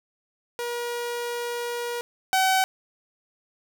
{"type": "tone pair in turn", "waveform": "sawtooth", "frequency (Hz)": [478.3, 759], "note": ["A#4", "F#5"], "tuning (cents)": [44, 44], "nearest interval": "minor sixth", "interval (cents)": 800, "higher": "second", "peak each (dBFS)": [-24, -15], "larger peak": "second", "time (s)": [[0.59, 2.01], [2.33, 2.64]], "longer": "first", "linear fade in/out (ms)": 0, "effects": []}